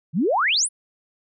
sine exponential sweep, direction up, 138.7 to 10720 Hz, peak -17 dBFS, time 0.13-0.69 s, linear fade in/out 50 ms, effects none

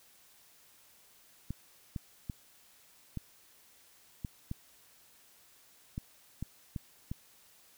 clicks, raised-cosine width 5 ms, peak -24 dBFS, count 10, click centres 1.506 / 1.962 / 2.298 / 3.173 / 4.248 / 4.514 / 5.979 / 6.426 / 6.762 / 7.115 s, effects white hiss -62 dBFS RMS until 7.77 s

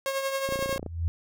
sawtooth tone with tremolo, 542 Hz, C#5, 39 cents flat, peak -21 dBFS, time 0.06-0.78 s, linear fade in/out 0 ms, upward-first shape triangle, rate 11 Hz, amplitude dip 55%
click train, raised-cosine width 2 ms, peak -21 dBFS, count 12, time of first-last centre 0.49-0.863 s, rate 29.5 Hz
sine tone with exponential growth, 83.5 Hz, E2, 23 cents sharp, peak -21 dBFS, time 0.63-1.08 s, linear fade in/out 0 ms, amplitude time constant 97 ms
effects none

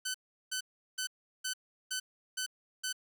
10% pulse tone bursts, 1514 Hz, F#6, 39 cents sharp, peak -25 dBFS, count 7, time 0.05-2.928 s, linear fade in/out 10 ms, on 94 ms, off 370 ms, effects none

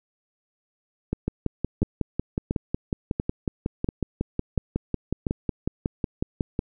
two click trains, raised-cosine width 3 ms, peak -11 / -11 dBFS, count 7 / 30, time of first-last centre 1.13-5.268 / 1.28-6.591 s, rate 1.45 / 5.46 Hz, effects none

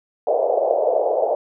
pink band-pass noise, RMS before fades -19 dBFS, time 0.27-1.35 s, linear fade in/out 2 ms, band 460 to 710 Hz, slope 48 dB/octave, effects none

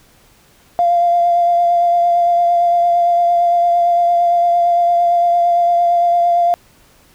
triangle tone with vibrato, 694 Hz, F5, 11 cents flat, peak -6 dBFS, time 0.79-6.54 s, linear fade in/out 0 ms, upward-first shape triangle, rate 8.8 Hz, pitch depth 21 cents each way, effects tanh soft clip ceiling -8 dBFS + pink hiss -50 dBFS RMS until 7.14 s

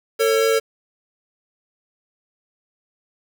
square tone pair together, 449.3 / 550 Hz, A4 / C#5, +36 / -14 cents, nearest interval major third, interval 350 cents, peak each -17 / -22 dBFS, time 0.19-0.6 s, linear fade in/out 20 ms, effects 7-bit

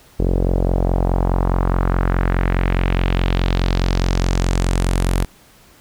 sawtooth tone with low-pass filter sweep, 44.79 Hz, F1, 44 cents sharp, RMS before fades -17 dBFS, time 0.19-5.25 s, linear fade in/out 10 ms, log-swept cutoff 440 to 12000 Hz, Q 1.9, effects pink hiss -49 dBFS RMS until 5.8 s

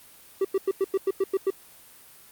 triangle tone bursts, 387.1 Hz, G4, 22 cents flat, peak -18 dBFS, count 9, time 0.41-1.504 s, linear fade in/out 5 ms, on 38 ms, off 94 ms, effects white hiss -51 dBFS RMS until 2.31 s + Opus 32 kbps

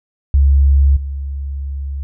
sine tone with level steps, 69.3 Hz, C#2, in tune, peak -7 / -20 dBFS, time 0.34-2.03 s, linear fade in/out 0 ms, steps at 0.96 s, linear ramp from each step 10 ms, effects none

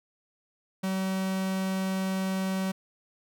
45% pulse tone, 190 Hz, F#3, 46 cents sharp, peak -27 dBFS, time 0.83-2.72 s, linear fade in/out 10 ms, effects none

